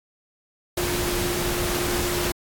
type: tone in noise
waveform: sine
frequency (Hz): 353.2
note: F4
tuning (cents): +20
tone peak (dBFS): -27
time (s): 0.77-2.32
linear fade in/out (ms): 5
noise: pink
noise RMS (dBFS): -26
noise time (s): 0.77-2.32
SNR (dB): -4
effects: AAC 64 kbps